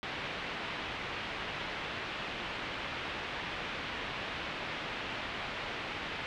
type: low-pass noise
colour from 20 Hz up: white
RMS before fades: -39 dBFS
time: 0.03-6.26 s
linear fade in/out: 0 ms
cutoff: 3100 Hz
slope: 24 dB/octave
effects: none